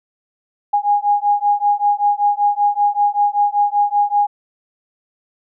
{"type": "beating tone pair", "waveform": "sine", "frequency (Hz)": [819, 824.2], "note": ["G#5", "G#5"], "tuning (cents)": [-24, -13], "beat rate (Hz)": 5.2, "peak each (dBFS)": -16, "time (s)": [0.73, 4.27], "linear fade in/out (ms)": 10, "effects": []}